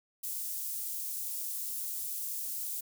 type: high-pass noise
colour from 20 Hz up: white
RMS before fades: -37 dBFS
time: 0.23-2.81 s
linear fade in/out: 10 ms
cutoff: 8800 Hz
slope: 12 dB/octave
effects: none